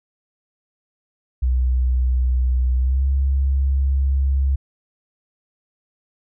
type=tone with pitch glide; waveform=sine; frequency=62.9 to 67.81 Hz; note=B1 to C#2; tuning=+32 to -38 cents; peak=-15 dBFS; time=1.42-4.56 s; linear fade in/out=10 ms; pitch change=+130 cents; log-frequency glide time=2.77-3.07 s; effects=none